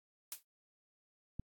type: noise with exponential decay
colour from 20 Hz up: blue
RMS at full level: -37 dBFS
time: 0.32-0.43 s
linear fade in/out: 1 ms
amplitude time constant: 23 ms
type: click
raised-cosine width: 5 ms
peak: -29 dBFS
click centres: 1.396 s
effects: AAC 64 kbps